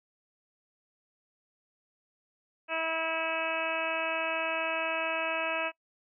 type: harmonic tone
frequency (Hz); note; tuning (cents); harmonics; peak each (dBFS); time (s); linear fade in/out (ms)
324.3; E4; -28; 1 / 2 / 3 / 4 / 5 / 6 / 7 / 8 / 9; -44 / -34 / -38 / -38 / -38 / -46 / -40 / -34 / -45; 2.68-5.72; 50
effects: noise-tail reverb RT60 0.1 s tail -23 dB re dry